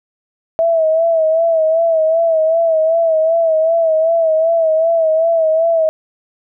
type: tone with vibrato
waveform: sine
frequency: 650 Hz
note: E5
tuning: 24 cents flat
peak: -10 dBFS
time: 0.59-5.89 s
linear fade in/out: 0 ms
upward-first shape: sine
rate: 2.6 Hz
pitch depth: 54 cents each way
effects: none